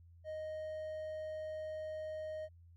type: tone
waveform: triangle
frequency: 622.3 Hz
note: D#5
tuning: in tune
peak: -38 dBFS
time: 0.24-2.49 s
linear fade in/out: 50 ms
effects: added 85 Hz sine -57 dBFS peak until 2.76 s + Opus 48 kbps